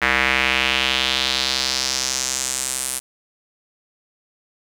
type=tone with band-pass filter sweep; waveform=square; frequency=65.41 Hz; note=C2; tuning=in tune; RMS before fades=-21 dBFS; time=0.01-3 s; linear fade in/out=20 ms; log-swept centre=1900 to 9800 Hz; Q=2.5; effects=7-bit